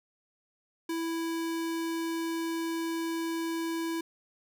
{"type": "tone", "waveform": "square", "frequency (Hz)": 330, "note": "E4", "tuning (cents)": 2, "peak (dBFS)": -31, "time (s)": [0.89, 4.01], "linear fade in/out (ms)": 5, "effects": []}